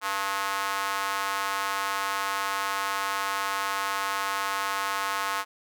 square tone with high-pass filter, 98 Hz, G2, in tune, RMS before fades -29 dBFS, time 0.01-5.45 s, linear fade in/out 50 ms, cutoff 1100 Hz, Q 2.3, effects none

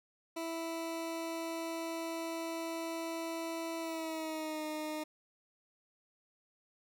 20% pulse tone with pitch glide, 329.6 to 307.5 Hz, E4 to D#4, 0 to -20 cents, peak -32 dBFS, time 0.36-5.04 s, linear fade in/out 10 ms, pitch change -120 cents, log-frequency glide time 3.79-4.64 s, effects none

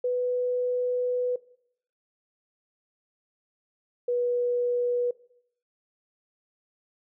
sine tone pair in turn, 495.7 / 487.2 Hz, B4 / B4, +6 / -24 cents, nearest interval unison, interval 30 cents, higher first, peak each -23 dBFS, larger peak neither, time 0.04-1.36 / 4.08-5.11 s, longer first, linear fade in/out 5 ms, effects noise-tail reverb RT60 0.7 s tail -20 dB re dry

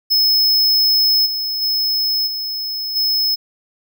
square tone with level steps, 5190 Hz, E8, 28 cents flat, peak -12 / -20 / -16 / -22 / -15 dBFS, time 0.1-3.36 s, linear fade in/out 20 ms, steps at 1.25 / 1.61 / 2.26 / 2.95 s, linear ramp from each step 20 ms, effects none

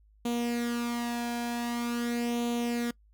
sawtooth tone with flanger, 237.9 Hz, A#3, 35 cents sharp, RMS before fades -31 dBFS, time 0.25-2.91 s, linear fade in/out 5 ms, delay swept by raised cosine 0.29 to 1.24 ms, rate 0.45 Hz, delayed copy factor +0.6, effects noise-tail reverb RT60 0.1 s tail -23 dB re dry + added 52 Hz sine -58 dBFS peak until 3.13 s

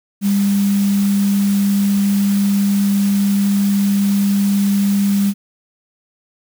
sine tone in noise, 200 Hz, G3, 35 cents sharp, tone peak -12 dBFS, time 0.21-5.34 s, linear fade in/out 50 ms, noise white, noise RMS -30 dBFS, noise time 0.21-5.34 s, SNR +15 dB, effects none

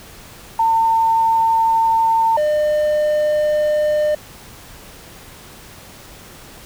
sine / triangle tone pair in turn, 903 / 603.2 Hz, A5 / D5, +45 / +46 cents, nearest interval perfect fifth, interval 699 cents, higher first, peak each -12 / -12 dBFS, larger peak neither, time 0.59-2.37 / 2.37-4.15 s, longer neither, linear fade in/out 5 ms, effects pink hiss -40 dBFS RMS until 6.65 s

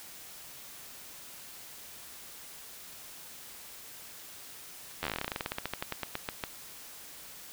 slowing click train, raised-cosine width 0.3 ms, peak -16 dBFS, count 27, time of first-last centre 5.03-6.438 s, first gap 11 ms, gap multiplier 1.11, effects white hiss -48 dBFS RMS until 7.52 s

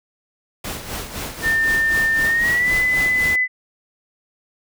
pink noise with tremolo, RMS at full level -27 dBFS, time 0.64-3.36 s, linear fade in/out 5 ms, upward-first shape sine, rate 3.9 Hz, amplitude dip 60%
sine tone with pitch glide, 1800 to 2009 Hz, A6 to B6, +39 to +29 cents, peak -15 dBFS, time 1.42-3.48 s, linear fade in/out 50 ms, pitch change +190 cents, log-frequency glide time 2.24-2.72 s
effects none

